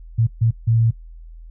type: tone bursts at uneven times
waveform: sine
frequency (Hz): 114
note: A#2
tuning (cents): -38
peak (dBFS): -13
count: 3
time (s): 0.18-0.27 / 0.41-0.51 / 0.67-0.91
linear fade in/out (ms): 10
effects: noise-tail reverb RT60 0.1 s tail -19 dB re dry + added 41 Hz sine -36 dBFS peak until 1.5 s